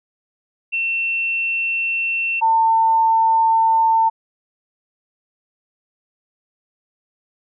sine tone pair in turn, 2700 / 898.8 Hz, E7 / A5, +41 / +37 cents, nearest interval octave + perfect fifth, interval 1904 cents, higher first, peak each -18 / -12 dBFS, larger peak second, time 0.72-2.41 / 2.41-4.1 s, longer neither, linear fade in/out 20 ms, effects none

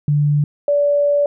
sine tone pair in turn, 146.83 / 577.4 Hz, D3 / D5, 0 / -30 cents, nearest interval 2 octaves, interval 2370 cents, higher second, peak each -12 dBFS, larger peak neither, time 0.08-0.44 / 0.68-1.26 s, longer second, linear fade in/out 2 ms, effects none

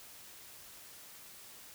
silence, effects white hiss -53 dBFS RMS until 1.74 s

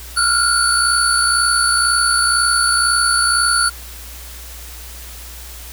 sine tone cluster, 1369 / 1431 / 4464 / 9840 Hz, F6 / F6 / C#8 / D#9, -35 / +42 / +11 / -20 cents, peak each -18 dBFS, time 0.16-3.7 s, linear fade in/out 20 ms, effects added 60 Hz sine -34 dBFS peak until 5.72 s + white hiss -36 dBFS RMS until 5.72 s

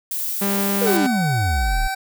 violet noise, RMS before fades -25 dBFS, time 0.11-0.97 s, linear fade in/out 2 ms
sawtooth tone, 199.4 Hz, G3, 30 cents sharp, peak -16 dBFS, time 0.41-1.07 s, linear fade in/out 10 ms
triangle exponential sweep, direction down, 510 to 30.87 Hz, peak -16 dBFS, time 0.81-1.88 s, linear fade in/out 10 ms
25% pulse tone with pitch glide, 755 to 769.5 Hz, F#5 to G5, +35 to -32 cents, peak -19 dBFS, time 0.86-1.95 s, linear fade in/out 10 ms, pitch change +33 cents, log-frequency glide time 1.52-1.76 s
effects none

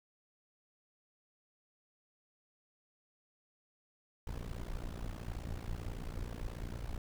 brown noise with amplitude modulation, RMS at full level -37 dBFS, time 4.27-6.98 s, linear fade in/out 2 ms, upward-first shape sine, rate 58.4 Hz, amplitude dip 90%, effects none

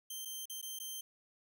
10% pulse tone with dropouts, 3136 Hz, G7, in tune, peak -33 dBFS, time 0.1-1.01 s, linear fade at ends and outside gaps 5 ms, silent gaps 0.25-0.255 / 0.456-0.497 / 0.615-0.626 / 0.789-0.799 s, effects none

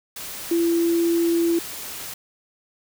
sine tone in noise, 337.7 Hz, E4, 42 cents sharp, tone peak -17 dBFS, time 0.51-1.59 s, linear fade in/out 5 ms, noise white, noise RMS -34 dBFS, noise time 0.16-2.14 s, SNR +14 dB, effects none

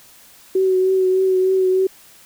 sine tone with vibrato, 375.7 Hz, F#4, 26 cents sharp, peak -13 dBFS, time 0.55-1.87 s, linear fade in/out 5 ms, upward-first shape triangle, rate 3.3 Hz, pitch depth 26 cents each way, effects white hiss -47 dBFS RMS until 2.25 s

